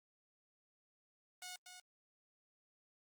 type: tone with echo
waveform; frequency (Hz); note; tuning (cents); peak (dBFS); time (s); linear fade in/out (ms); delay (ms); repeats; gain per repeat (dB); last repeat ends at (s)
5% pulse; 728; F#5; -28; -35; 1.42-1.56; 2; 240; 1; -7; 1.8
effects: Opus 24 kbps